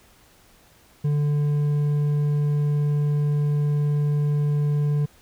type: tone with hard clipping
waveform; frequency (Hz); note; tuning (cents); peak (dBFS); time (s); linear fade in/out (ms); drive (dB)
triangle; 146.83; D3; 0; -20; 1.04-5.06; 10; 7
effects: pink hiss -55 dBFS RMS until 5.21 s